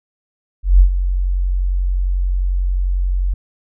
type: tone with ADSR envelope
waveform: sine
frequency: 45.63 Hz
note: F#1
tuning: 23 cents flat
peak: -3 dBFS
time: 0.63-3.34 s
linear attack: 170 ms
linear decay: 90 ms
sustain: -11 dB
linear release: 4 ms
effects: none

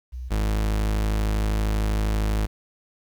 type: tone pair in turn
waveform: sine / 40% pulse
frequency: 62.3 / 52.68 Hz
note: B1 / G#1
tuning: +16 / +25 cents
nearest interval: minor third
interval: 291 cents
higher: first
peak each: -30 / -20 dBFS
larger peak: second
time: 0.12-0.3 / 0.3-2.47 s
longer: second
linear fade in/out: 20 ms
effects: 10-bit

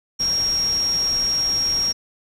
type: tone in noise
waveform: sine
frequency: 5588 Hz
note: F8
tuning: in tune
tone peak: -18 dBFS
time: 0.19-1.93 s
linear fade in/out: 20 ms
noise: pink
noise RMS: -34 dBFS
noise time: 0.19-1.93 s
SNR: +13 dB
effects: resampled to 32000 Hz

